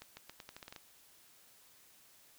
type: accelerating click train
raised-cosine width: 0.2 ms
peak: -30 dBFS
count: 10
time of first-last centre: 0.02-0.762 s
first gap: 150 ms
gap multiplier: 0.84
effects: white hiss -63 dBFS RMS until 2.38 s